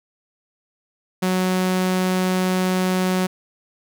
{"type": "tone", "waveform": "sawtooth", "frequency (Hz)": 184.8, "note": "F#3", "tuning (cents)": -2, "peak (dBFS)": -14, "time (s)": [1.22, 3.27], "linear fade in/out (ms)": 10, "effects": []}